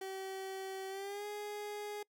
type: tone with pitch glide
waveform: 30% pulse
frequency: 383.2 to 415.5 Hz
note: G4 to G#4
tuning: -39 to +1 cents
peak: -38 dBFS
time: 0.01-2.03 s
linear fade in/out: 5 ms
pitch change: +140 cents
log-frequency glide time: 0.89-1.26 s
effects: noise-tail reverb RT60 0.1 s tail -25 dB re dry